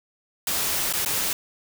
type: noise with dropouts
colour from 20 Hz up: white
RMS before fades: -25 dBFS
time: 0.47-1.33 s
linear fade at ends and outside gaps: 2 ms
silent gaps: 0.927-0.936 / 1.049-1.059 s
effects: none